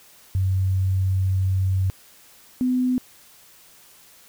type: tone pair in turn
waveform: sine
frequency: 94.6 / 252.6 Hz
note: F#2 / B3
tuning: +39 / +39 cents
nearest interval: octave + perfect fourth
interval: 1700 cents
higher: second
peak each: -18 dBFS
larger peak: neither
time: 0.35-1.9 / 2.61-2.98 s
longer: first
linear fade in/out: 0 ms
effects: white hiss -51 dBFS RMS until 4.28 s